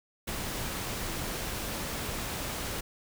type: noise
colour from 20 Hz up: pink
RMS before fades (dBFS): -35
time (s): 0.27-2.81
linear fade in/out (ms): 10
effects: none